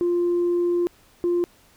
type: tone pair in turn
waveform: sine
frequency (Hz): 349.2 / 349.2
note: F4 / F4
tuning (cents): 0 / 0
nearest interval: unison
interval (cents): 0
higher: neither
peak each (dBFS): -17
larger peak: neither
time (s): 0.01-0.87 / 1.24-1.44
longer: first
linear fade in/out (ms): 0
effects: tanh soft clip ceiling -16 dBFS + pink hiss -56 dBFS RMS until 1.76 s